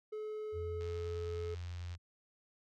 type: tone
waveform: triangle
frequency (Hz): 428.8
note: A4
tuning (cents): -45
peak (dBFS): -37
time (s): 0.12-1.55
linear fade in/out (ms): 10
type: tone with pitch glide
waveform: sine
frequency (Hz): 84.6 to 85.43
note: E2 to F2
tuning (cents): +45 to -38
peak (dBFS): -40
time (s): 0.52-1.98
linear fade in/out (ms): 50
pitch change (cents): +17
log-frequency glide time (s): 0.68-0.91
type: click train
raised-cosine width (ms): 0.2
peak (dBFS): -37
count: 103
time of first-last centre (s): 0.81-1.951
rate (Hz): 89.4
effects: none